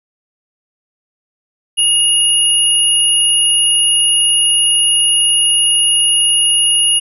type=tone pair together; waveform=sine; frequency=2862 / 10443 Hz; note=F7 / E9; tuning=+42 / -17 cents; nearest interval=octave + minor seventh; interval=2241 cents; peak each=-12 dBFS; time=1.77-7 s; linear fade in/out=20 ms; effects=none